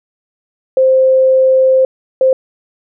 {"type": "tone bursts at uneven times", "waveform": "sine", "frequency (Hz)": 523.3, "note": "C5", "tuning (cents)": 0, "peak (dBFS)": -6, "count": 2, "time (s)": [[0.77, 1.85], [2.21, 2.33]], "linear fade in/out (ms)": 2, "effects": []}